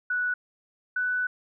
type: tone pair in turn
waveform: sine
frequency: 1476 / 1491.4 Hz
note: F#6 / F#6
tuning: -5 / +13 cents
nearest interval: unison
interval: 18 cents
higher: second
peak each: -24 dBFS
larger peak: neither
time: 0.1-0.34 / 0.96-1.27 s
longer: second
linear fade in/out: 5 ms
effects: none